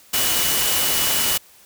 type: tone in noise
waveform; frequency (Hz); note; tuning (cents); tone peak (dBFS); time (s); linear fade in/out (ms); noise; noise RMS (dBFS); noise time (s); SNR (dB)
sine; 2944; F#7; -9; -27; 0.13-1.38; 10; white; -20; 0.13-1.38; -10
effects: white hiss -50 dBFS RMS until 1.65 s